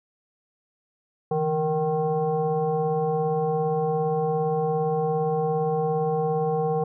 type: tone with frequency modulation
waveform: sine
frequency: 466.2 Hz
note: A#4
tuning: in tune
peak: -21 dBFS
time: 1.31-6.84 s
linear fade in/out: 5 ms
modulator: 305 Hz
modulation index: 1.1
effects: none